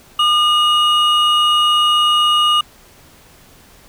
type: tone pair together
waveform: triangle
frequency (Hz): 1213.4 / 2886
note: D#6 / F#7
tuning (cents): -44 / -44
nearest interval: octave + minor third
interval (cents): 1500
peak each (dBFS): -12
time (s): 0.19-2.61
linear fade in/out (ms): 5
effects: pink hiss -46 dBFS RMS until 3.88 s